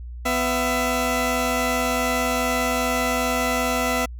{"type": "tone pair together", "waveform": "15% pulse", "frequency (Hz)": [250, 667.4], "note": ["B3", "E5"], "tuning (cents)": [21, 21], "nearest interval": "octave + perfect fourth", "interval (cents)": 1700, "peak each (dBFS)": -17, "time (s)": [0.25, 4.06], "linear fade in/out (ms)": 10, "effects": ["added 60 Hz sine -32 dBFS peak until 4.19 s"]}